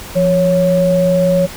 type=tone pair together; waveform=sine; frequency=173.24 / 554 Hz; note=F3 / C#5; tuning=-14 / -1 cents; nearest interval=octave + minor sixth; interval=2013 cents; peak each=-14 / -11 dBFS; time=0.15-1.47 s; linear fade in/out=20 ms; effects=pink hiss -31 dBFS RMS until 1.56 s